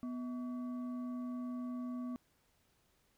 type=tone with frequency modulation; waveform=sine; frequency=246.9 Hz; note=B3; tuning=in tune; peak=-38 dBFS; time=0.03-2.16 s; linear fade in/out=0 ms; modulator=889 Hz; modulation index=0.31; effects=pink hiss -74 dBFS RMS until 3.17 s